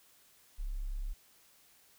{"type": "tone", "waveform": "sine", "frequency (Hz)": 34.21, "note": "C#1", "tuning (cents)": -22, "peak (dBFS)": -34, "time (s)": [0.58, 1.14], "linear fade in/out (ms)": 20, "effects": ["white hiss -64 dBFS RMS until 1.98 s"]}